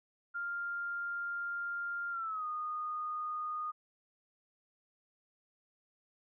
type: tone with pitch glide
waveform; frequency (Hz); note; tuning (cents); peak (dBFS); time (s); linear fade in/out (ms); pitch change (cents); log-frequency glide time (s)
sine; 1398 to 1231.2; F6 to D#6; +1 to -19; -35; 0.34-3.72; 20; -220; 2.11-2.46
effects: none

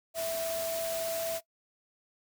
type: tone in noise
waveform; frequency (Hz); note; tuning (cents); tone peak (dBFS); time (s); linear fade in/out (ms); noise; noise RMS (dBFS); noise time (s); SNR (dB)
sine; 660; E5; +2; -31; 0.14-1.41; 50; white; -38; 0.14-1.41; +4
effects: noise-tail reverb RT60 0.1 s tail -21 dB re dry

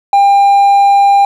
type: tone with hard clipping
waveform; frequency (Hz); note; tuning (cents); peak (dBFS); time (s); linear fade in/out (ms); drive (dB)
triangle; 799; G5; +33; -5; 0.13-1.25; 2; 5
effects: none

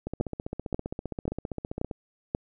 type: two click trains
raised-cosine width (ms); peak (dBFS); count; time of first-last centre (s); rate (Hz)
2; -19 / -13; 29 / 5; 0.07-1.912 / 0.21-2.349; 15.2 / 1.87
effects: none

